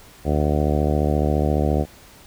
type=harmonic tone; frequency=74.5 Hz; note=D2; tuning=25 cents sharp; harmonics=1 / 2 / 3 / 4 / 5 / 6 / 7 / 8 / 9 / 10; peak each=-21 / -24 / -26 / -27 / -28 / -29 / -29 / -30 / -31 / -31 dBFS; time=0.24-1.86 s; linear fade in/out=50 ms; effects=pink hiss -47 dBFS RMS until 2.26 s